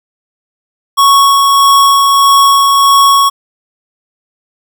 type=tone with tremolo; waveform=square; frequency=1108.7 Hz; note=C#6; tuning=in tune; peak=-4 dBFS; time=0.97-3.3 s; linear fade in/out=20 ms; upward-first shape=sine; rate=1.6 Hz; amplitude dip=25%; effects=none